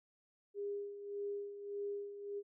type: tone with tremolo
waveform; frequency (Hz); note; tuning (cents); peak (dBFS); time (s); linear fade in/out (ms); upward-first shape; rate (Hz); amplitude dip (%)
sine; 405.5; G#4; -41; -37; 0.54-2.43; 50; sine; 1.7; 65
effects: none